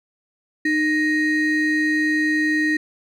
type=ring-modulated tone; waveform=triangle; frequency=1088 Hz; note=C#6; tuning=33 cents flat; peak=-12 dBFS; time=0.65-2.77 s; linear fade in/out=5 ms; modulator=781 Hz; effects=none